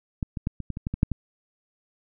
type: clicks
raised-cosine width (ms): 5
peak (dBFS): -14 / -18 / -12 / -21 / -18 / -20 / -15 / -16 / -6 / -14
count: 10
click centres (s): 0.228 / 0.372 / 0.471 / 0.603 / 0.703 / 0.771 / 0.869 / 0.94 / 1.031 / 1.117
effects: none